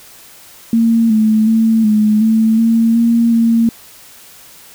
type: tone with pitch steps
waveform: sine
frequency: 228.8 / 217.4 / 224 / 213 / 221.9 / 227.9 / 232.4 / 229.6 Hz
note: A#3 / A3 / A3 / G#3 / A3 / A#3 / A#3 / A#3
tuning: -32 / -21 / +31 / +44 / +15 / -39 / -5 / -26 cents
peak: -8 dBFS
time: 0.73-3.69 s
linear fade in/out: 2 ms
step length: 370 ms
effects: white hiss -40 dBFS RMS until 4.74 s